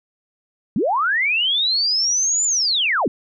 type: linear two-way sweep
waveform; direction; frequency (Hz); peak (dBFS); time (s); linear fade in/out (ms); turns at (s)
sine; up then down; 162.5 to 7180 to 162.5; -16; 0.76-3.08; 2; 2.45
effects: none